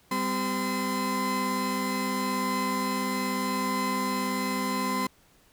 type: tone cluster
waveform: 35% pulse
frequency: 197.4 / 256.3 / 1026 Hz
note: G3 / C4 / C6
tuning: +12 / -36 / -34 cents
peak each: -30 / -30 / -28 dBFS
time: 0.11-5.07 s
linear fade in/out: 5 ms
effects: pink hiss -61 dBFS RMS until 5.52 s